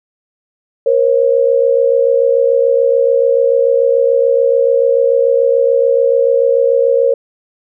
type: tone pair together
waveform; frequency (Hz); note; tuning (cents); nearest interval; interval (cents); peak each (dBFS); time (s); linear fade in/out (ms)
sine; 473.1 / 540; A#4 / C#5; +26 / -45; major second; 229; -11; 0.86-7.14; 5
effects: none